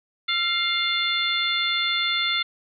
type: harmonic tone with a mistuned harmonic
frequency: 703 Hz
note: F5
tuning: 11 cents sharp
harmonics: 2 / 3 / 4 / 5 / 6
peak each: -29 / -26 / -33 / -24 / -32 dBFS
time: 0.28-2.43 s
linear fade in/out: 10 ms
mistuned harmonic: 2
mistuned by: -43 cents
effects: none